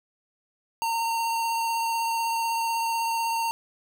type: tone with vibrato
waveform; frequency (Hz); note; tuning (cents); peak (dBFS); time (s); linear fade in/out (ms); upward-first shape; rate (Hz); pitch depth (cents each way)
square; 916; A#5; -31; -25; 0.82-3.51; 0; triangle; 16; 16
effects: 10-bit